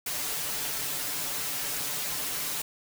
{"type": "noise with comb filter", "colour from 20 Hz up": "white", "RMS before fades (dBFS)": -32, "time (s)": [0.06, 2.62], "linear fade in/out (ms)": 5, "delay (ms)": 6.8, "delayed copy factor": 0.9, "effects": []}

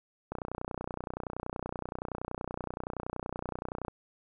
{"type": "click train", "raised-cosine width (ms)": 1, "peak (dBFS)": -21, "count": 110, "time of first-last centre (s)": [0.32, 3.882], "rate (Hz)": 30.6, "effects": []}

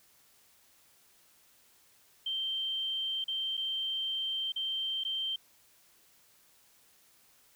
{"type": "tone with dropouts", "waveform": "sine", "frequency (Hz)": 3136, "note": "G7", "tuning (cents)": 0, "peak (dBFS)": -31, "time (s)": [2.26, 5.36], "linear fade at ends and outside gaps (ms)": 5, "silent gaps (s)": [[3.242, 3.28], [3.57, 3.575], [4.521, 4.56], [5.037, 5.049]], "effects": ["white hiss -64 dBFS RMS until 7.55 s"]}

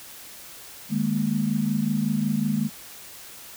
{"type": "chord", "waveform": "sine", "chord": "D# suspended fourth", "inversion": "none", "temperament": "equal with one note detuned", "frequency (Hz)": [153.16, 207.7, 233.1], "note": ["D#3", "G#3", "A#3"], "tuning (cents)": [-27, 0, 0], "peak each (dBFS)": [-28, -24, -26], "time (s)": [0.89, 2.7], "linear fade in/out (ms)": 50, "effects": ["white hiss -43 dBFS RMS until 3.56 s"]}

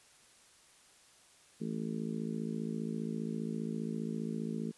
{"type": "harmonic tone", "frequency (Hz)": 55, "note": "A1", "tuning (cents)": 0, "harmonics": [3, 4, 5, 6, 7, 8], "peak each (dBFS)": [-40, -37, -45, -47, -46, -47], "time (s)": [1.6, 4.72], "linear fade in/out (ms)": 20, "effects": ["white hiss -62 dBFS RMS until 4.77 s", "resampled to 24000 Hz"]}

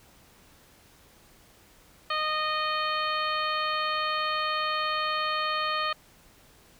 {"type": "harmonic tone", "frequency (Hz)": 617, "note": "D#5", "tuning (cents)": -15, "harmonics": [1, 2, 3, 4, 5, 6, 7], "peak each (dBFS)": [-36, -28, -35, -36, -35, -42, -37], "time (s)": [2.1, 5.93], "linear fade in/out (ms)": 5, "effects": ["pink hiss -57 dBFS RMS until 6.79 s"]}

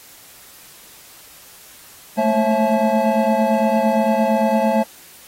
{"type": "tone cluster", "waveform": "triangle", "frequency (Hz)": [215.7, 224.5, 540, 662, 861], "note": ["A3", "A3", "C#5", "E5", "A5"], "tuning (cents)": [-34, 35, -45, 7, -38], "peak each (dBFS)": -19, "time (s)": [2.17, 4.84], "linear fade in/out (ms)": 20, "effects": ["white hiss -44 dBFS RMS until 5.27 s", "AAC 48 kbps"]}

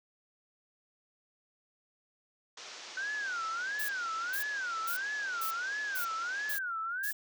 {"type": "low-pass noise", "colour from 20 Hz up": "white", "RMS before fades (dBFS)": -47, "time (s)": [2.57, 6.57], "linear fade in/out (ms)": 5, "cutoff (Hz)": 6500, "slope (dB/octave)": 48}
{"type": "tone with vibrato", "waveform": "sine", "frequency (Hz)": 1500, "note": "F#6", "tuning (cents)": 23, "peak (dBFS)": -33, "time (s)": [2.97, 7.11], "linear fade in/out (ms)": 2, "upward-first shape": "sine", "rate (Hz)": 1.5, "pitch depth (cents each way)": 230}
{"type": "noise bursts", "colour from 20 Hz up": "violet", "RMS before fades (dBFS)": -37, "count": 7, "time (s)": [3.79, 7.13], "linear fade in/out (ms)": 10, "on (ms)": 100, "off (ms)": 440}
{"effects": ["high-pass 400 Hz 12 dB/octave"]}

